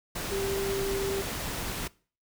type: tone in noise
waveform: sine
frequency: 392.5 Hz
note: G4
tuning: 2 cents sharp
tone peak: -29 dBFS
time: 0.31-1.22 s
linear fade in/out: 10 ms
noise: pink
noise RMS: -34 dBFS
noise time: 0.15-1.88 s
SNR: +2 dB
effects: noise-tail reverb RT60 0.4 s tail -22 dB re dry